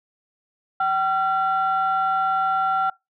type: tone pair together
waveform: sine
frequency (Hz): 768 / 1368.4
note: G5 / F6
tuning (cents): -36 / -36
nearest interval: minor seventh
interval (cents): 1000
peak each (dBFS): -20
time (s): 0.8-2.9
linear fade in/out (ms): 5
effects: noise-tail reverb RT60 0.2 s tail -23 dB re dry + tanh soft clip ceiling -13 dBFS